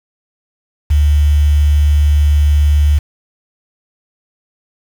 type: tone with quantisation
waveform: sine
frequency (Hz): 73.42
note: D2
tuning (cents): 0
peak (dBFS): -7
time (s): 0.9-2.99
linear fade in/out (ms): 10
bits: 5
effects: none